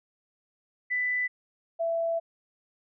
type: tone pair in turn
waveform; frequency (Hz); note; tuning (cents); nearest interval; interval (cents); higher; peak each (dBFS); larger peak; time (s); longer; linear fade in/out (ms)
sine; 1991 / 666; B6 / E5; +14 / +18; octave + perfect fifth; 1896; first; -25; neither; 0.9-1.28 / 1.79-2.2; second; 20
effects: none